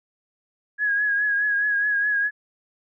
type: tone with vibrato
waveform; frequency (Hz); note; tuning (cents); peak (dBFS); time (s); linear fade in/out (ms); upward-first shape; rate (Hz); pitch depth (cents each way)
sine; 1662; G#6; +1; -19; 0.78-2.31; 50; triangle; 4.8; 47
effects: none